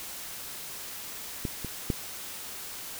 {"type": "clicks", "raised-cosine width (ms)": 3, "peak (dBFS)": [-17, -22, -13], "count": 3, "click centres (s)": [1.452, 1.647, 1.902], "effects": ["white hiss -40 dBFS RMS until 2.99 s"]}